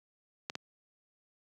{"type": "clicks", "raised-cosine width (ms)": 0.2, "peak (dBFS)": -18, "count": 2, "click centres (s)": [0.499, 0.554], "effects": ["high-pass 150 Hz 12 dB/octave"]}